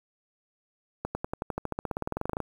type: accelerating click train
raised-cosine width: 1 ms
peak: -16 dBFS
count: 23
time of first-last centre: 1.05-2.403 s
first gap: 100 ms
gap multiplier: 0.95
effects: 8-bit